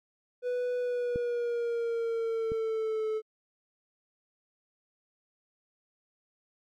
triangle tone with pitch glide, 493.9 to 435 Hz, B4 to A4, 0 to -20 cents, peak -26 dBFS, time 0.42-3.22 s, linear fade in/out 50 ms, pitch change -220 cents, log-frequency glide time 0.79-3.07 s
clicks, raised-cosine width 3 ms, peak -22 / -24 dBFS, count 2, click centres 1.159 / 2.519 s
effects MP3 64 kbps

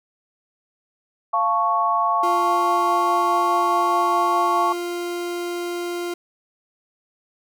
sine chord, F augmented, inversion none, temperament equal with one note detuned, 693.6 / 880 / 1108.7 Hz, F5 / A5 / C#6, -12 / 0 / 0 cents, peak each -23 / -24 / -19 dBFS, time 1.33-4.73 s, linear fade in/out 10 ms
40% pulse tone, 349.2 Hz, F4, in tune, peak -24 dBFS, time 2.23-6.14 s, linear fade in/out 5 ms
effects none

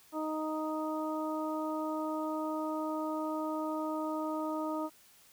harmonic tone, 311.1 Hz, D#4, in tune, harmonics 1 / 2 / 3 / 4, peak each -35 / -38 / -40 / -41 dBFS, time 0.12-4.9 s, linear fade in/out 50 ms, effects white hiss -61 dBFS RMS until 5.32 s

